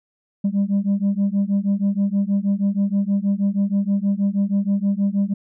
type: beating tone pair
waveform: sine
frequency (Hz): 196.4 / 202.7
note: G3 / G#3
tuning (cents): +4 / -42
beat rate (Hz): 6.3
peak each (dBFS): -18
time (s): 0.44-5.34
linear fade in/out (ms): 10
effects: tanh soft clip ceiling -14 dBFS